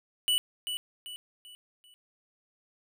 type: tone with echo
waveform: square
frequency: 2960 Hz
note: F#7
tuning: in tune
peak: -24 dBFS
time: 0.28-0.38 s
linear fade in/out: 0 ms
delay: 390 ms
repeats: 4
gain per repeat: -8 dB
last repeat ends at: 1.94 s
effects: none